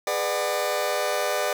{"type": "chord", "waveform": "sawtooth", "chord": "G# half-diminished seventh", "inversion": "none", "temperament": "just", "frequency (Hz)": [415.3, 498.4, 598, 747.5], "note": ["G#4", "B4", "D5", "F#5"], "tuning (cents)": [0, 16, 31, 17], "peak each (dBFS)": [-28, -26, -22, -27], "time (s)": [0.07, 1.53], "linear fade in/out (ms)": 2, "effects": []}